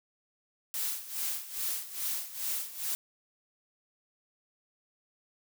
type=noise with tremolo; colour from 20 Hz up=blue; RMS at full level=-32 dBFS; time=0.74-2.95 s; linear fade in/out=0 ms; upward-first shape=sine; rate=2.4 Hz; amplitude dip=80%; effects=none